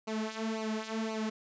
sawtooth tone with flanger, 220 Hz, A3, in tune, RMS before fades -35 dBFS, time 0.07-1.3 s, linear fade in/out 10 ms, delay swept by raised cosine 0.57 to 4.47 ms, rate 1.9 Hz, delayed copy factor -0.8, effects resampled to 16000 Hz

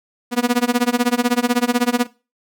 sawtooth tone with tremolo, 242.9 Hz, B3, 29 cents flat, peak -8 dBFS, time 0.31-2.07 s, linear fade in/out 50 ms, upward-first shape sine, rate 16 Hz, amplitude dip 100%, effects noise-tail reverb RT60 0.3 s tail -20 dB re dry

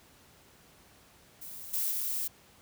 violet noise with level steps, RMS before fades -44 / -31 / -33 dBFS, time 1.41-2.28 s, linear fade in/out 10 ms, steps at 1.73 / 1.91 s, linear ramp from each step 10 ms, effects pink hiss -59 dBFS RMS until 2.61 s + high-pass 60 Hz 12 dB/octave

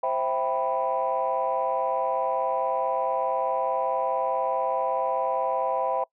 sine chord, C major seventh, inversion none, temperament equal, 523.3 / 659.3 / 784 / 987.8 Hz, C5 / E5 / G5 / B5, 0 / 0 / 0 / 0 cents, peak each -28 dBFS, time 0.03-6.04 s, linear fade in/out 5 ms, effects noise-tail reverb RT60 0.1 s tail -24 dB re dry + tanh soft clip ceiling -15 dBFS

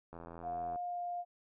click train, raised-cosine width 1 ms, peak -34 dBFS, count 54, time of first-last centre 0.13-0.759 s, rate 84.3 Hz
sine tone with pitch glide, 710 to 704.3 Hz, F5 to F5, +28 to +14 cents, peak -36 dBFS, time 0.42-1.25 s, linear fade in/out 50 ms, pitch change -14 cents, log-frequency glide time 0.83-0.99 s
effects none

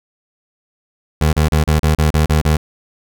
25% pulse tone bursts, 77 Hz, D#2, 17 cents flat, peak -7 dBFS, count 9, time 1.21-2.57 s, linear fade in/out 5 ms, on 120 ms, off 35 ms, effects none

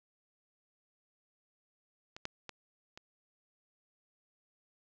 clicks, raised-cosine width 0.2 ms, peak -28 / -19 / -25 / -30 dBFS, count 4, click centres 2.165 / 2.254 / 2.493 / 2.975 s, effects low-pass 7000 Hz 12 dB/octave + 10-bit

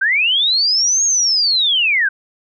sine linear two-way sweep, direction up then down, 1500 to 6620 to 1500 Hz, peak -12 dBFS, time 0.01-2.09 s, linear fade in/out 10 ms, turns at 1.04 s, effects none

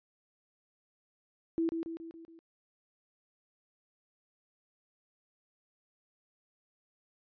sine tone with echo, 329.6 Hz, E4, in tune, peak -27 dBFS, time 1.58-1.69 s, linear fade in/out 0 ms, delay 140 ms, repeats 5, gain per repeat -5 dB, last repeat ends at 2.39 s, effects resampled to 11025 Hz

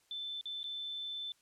sine tone with dropouts, 3529 Hz, A7, 4 cents sharp, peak -38 dBFS, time 0.11-1.32 s, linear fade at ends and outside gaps 1 ms, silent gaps 0.411-0.456 / 0.631-0.641 s, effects white hiss -71 dBFS RMS until 1.41 s + low-pass 10000 Hz 12 dB/octave

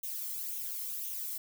violet noise with flanger, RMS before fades -38 dBFS, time 0.03-1.38 s, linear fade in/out 5 ms, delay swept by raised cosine 0.31 to 0.97 ms, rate 1.9 Hz, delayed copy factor +0.5, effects none

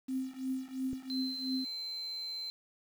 sine tone with tremolo, 261.6 Hz, C4, in tune, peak -30 dBFS, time 0.08-1.65 s, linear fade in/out 10 ms, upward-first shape triangle, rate 2.9 Hz, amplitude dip 95%
click, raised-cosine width 3 ms, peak -30 dBFS, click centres 0.931 s
sine tone, 4092 Hz, C8, 39 cents flat, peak -37 dBFS, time 1.1-2.5 s, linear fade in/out 0 ms
effects 9-bit

